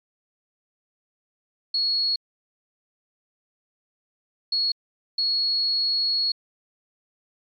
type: tone bursts at uneven times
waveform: sine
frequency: 4338 Hz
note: C#8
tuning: 38 cents flat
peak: -20 dBFS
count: 3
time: 1.74-2.16 / 4.52-4.72 / 5.18-6.32 s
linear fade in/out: 5 ms
effects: MP3 96 kbps